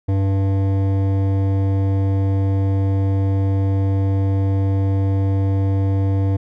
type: tone with hard clipping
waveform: sine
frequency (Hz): 97.3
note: G2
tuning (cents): -12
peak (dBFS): -17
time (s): 0.08-6.37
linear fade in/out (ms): 10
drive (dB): 13
effects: none